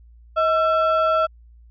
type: ring-modulated tone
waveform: triangle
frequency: 990 Hz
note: B5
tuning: 4 cents sharp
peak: -11 dBFS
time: 0.36-1.27 s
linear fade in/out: 20 ms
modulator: 354 Hz
effects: added 58 Hz sine -45 dBFS peak until 1.7 s + resampled to 11025 Hz